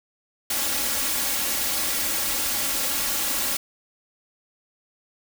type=noise with comb filter; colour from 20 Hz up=white; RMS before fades=-25 dBFS; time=0.5-3.57 s; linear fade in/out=5 ms; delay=3.6 ms; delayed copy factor=+0.8; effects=none